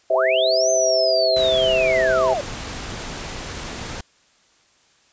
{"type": "harmonic tone", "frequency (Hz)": 130, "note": "C3", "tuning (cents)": -11, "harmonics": [3, 4, 5], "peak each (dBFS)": [-27, -23, -17], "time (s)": [0.1, 2.34], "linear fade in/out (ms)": 5}
{"type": "linear two-way sweep", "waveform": "sine", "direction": "up then down", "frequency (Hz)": [533, 6272, 533], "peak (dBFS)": -21, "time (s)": [0.13, 2.41], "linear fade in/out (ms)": 2, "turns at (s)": 0.7}
{"type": "noise", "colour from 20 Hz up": "pink", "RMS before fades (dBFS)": -31, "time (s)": [1.36, 4.01], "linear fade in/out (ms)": 5}
{"effects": ["white hiss -58 dBFS RMS until 5.12 s", "resampled to 16000 Hz"]}